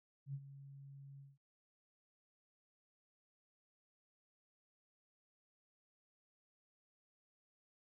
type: tone with ADSR envelope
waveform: sine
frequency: 138.59 Hz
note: C#3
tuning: in tune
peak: -39 dBFS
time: 0.26-1.38 s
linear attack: 79 ms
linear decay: 54 ms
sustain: -13 dB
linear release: 190 ms
effects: none